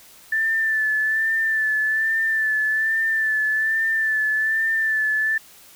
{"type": "tone with vibrato", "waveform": "sine", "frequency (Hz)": 1762, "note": "A6", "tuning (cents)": 2, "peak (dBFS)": -18, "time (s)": [0.32, 5.38], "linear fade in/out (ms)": 5, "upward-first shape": "sine", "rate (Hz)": 1.2, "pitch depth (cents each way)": 32, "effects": ["white hiss -48 dBFS RMS until 5.75 s"]}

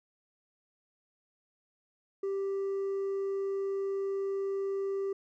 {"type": "tone with hard clipping", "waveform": "triangle", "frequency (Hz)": 392, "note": "G4", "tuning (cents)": 0, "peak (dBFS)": -29, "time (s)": [2.23, 5.13], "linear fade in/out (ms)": 5, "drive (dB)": 1, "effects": []}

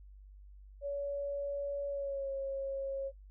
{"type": "tone with pitch glide", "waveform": "sine", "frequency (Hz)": [566, 544.8], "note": ["C#5", "C#5"], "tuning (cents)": [36, -30], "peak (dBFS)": -34, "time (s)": [0.81, 3.12], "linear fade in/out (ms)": 50, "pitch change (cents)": -66, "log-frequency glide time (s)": [1.88, 2.31], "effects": ["noise-tail reverb RT60 0.1 s tail -24 dB re dry", "added 49 Hz sine -51 dBFS peak until 3.3 s"]}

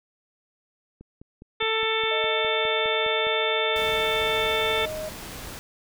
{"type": "click train", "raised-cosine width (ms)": 3, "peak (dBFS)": -31, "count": 12, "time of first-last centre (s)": [1.01, 3.269], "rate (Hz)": 4.87}
{"type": "harmonic tone", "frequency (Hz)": 443.7, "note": "A4", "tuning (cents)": 14, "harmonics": [1, 2, 3, 4, 5, 6, 7, 8], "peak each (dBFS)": [-27, -32, -31, -34, -29, -34, -38, -28], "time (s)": [1.6, 4.86], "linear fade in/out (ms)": 10}
{"type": "tone", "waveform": "sine", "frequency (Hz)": 622.3, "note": "D#5", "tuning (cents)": 0, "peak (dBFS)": -30, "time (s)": [2.11, 5.09], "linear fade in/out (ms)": 5}
{"type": "noise", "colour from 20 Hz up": "pink", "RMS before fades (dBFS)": -38, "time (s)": [3.76, 5.59], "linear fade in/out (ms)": 0}
{"effects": []}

